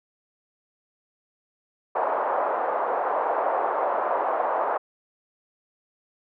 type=band-pass noise; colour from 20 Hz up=pink; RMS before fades=-25 dBFS; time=1.95-4.78 s; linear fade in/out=10 ms; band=550 to 1100 Hz; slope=24 dB/octave; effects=none